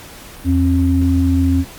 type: tone pair together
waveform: sine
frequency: 83.5 / 268.4 Hz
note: E2 / C4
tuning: +23 / +44 cents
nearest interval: octave + minor sixth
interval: 2021 cents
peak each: -14 dBFS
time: 0.44-1.65 s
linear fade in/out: 50 ms
effects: pink hiss -37 dBFS RMS until 1.78 s + Opus 48 kbps